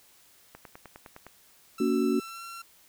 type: click train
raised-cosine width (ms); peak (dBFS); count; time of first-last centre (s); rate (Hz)
0.5; -29; 8; 0.55-1.266; 9.77
type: tone with pitch glide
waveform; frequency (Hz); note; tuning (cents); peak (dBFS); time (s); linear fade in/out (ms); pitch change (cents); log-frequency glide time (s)
sawtooth; 1329 to 1361.6; E6 to F6; +14 to -44; -36; 1.78-2.62; 5; +42; 2.15-2.43
type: chord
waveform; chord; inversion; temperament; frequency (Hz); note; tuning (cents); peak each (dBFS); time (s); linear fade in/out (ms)
sine; F# major; first; equal with one note detuned; 233.1 / 282.5 / 370; A#3 / C#4 / F#4; 0 / +33 / 0; -27; 1.8-2.2; 5
effects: white hiss -59 dBFS RMS until 2.88 s

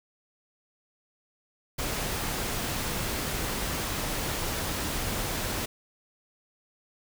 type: noise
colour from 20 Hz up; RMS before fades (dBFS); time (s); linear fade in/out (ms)
pink; -31; 1.78-5.66; 10
effects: none

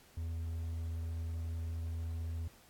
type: tone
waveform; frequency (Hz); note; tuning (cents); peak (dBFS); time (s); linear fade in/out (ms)
triangle; 82.41; E2; 0; -34; 0.17-2.48; 5
effects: pink hiss -62 dBFS RMS until 2.69 s + AAC 64 kbps

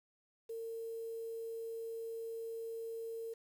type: tone with quantisation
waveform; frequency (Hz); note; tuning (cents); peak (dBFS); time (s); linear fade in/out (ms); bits
sine; 455; A#4; -42; -40; 0.49-3.34; 10; 10
effects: none

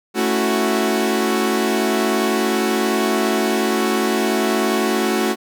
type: chord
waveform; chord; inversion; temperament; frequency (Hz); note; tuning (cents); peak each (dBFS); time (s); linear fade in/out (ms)
sawtooth; F# minor seventh; first; equal; 220 / 277.2 / 329.6 / 370; A3 / C#4 / E4 / F#4; 0 / 0 / 0 / 0; -17 / -21 / -21 / -16; 0.14-5.36; 50
effects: none

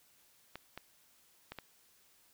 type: clicks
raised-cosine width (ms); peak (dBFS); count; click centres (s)
0.3; -27; 4; 0.556 / 0.776 / 1.52 / 1.587
effects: white hiss -67 dBFS RMS until 2.33 s

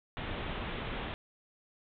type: low-pass noise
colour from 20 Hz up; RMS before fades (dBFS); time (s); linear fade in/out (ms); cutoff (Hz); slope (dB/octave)
pink; -38; 0.17-1.14; 0; 3700; 96
effects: none

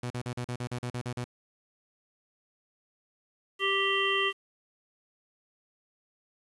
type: tone bursts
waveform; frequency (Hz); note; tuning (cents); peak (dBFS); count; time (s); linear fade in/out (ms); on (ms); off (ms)
sawtooth; 122.7; B2; -11; -28; 11; 0.03-1.243; 5; 73; 41
type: harmonic tone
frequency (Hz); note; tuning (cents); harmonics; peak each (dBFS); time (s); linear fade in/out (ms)
392; G4; 0; 1 / 3 / 5 / 7 / 8; -31 / -31 / -31 / -31 / -31; 3.59-4.33; 50
effects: resampled to 24000 Hz + 9-bit

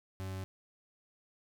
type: tone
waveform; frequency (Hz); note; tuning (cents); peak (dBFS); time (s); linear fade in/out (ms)
40% pulse; 95; F#2; +46; -37; 0.2-0.44; 0
effects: none

